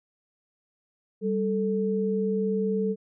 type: tone pair together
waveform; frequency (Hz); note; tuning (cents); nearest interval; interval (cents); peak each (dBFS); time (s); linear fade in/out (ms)
sine; 195.86 / 439.7; G3 / A4; -1 / -1; octave + major second; 1400; -26; 1.21-2.96; 50
effects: none